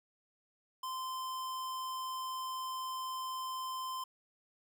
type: tone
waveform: square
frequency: 1036 Hz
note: C6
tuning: 17 cents flat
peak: -38 dBFS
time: 0.83-4.04 s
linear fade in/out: 5 ms
effects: none